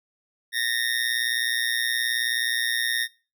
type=tone with amplitude modulation; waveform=25% pulse; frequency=1840 Hz; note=A#6; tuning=23 cents flat; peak=-16 dBFS; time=0.52-3.08 s; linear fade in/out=50 ms; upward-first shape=sine; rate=119 Hz; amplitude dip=85%; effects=noise-tail reverb RT60 0.3 s tail -18 dB re dry